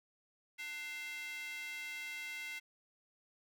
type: tone with high-pass filter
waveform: square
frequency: 298.5 Hz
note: D4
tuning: 28 cents sharp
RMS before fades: -44 dBFS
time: 0.58-2.6 s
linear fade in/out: 20 ms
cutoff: 2200 Hz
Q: 4.6
effects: none